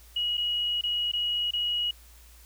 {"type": "tone with dropouts", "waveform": "sine", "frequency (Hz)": 2904, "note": "F#7", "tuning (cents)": -33, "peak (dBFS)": -25, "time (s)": [0.16, 1.91], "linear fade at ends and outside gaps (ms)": 5, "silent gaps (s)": [[0.372, 0.377], [0.812, 0.836], [1.117, 1.134], [1.509, 1.534]], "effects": ["added 58 Hz sine -51 dBFS peak until 2.45 s", "white hiss -56 dBFS RMS until 2.45 s"]}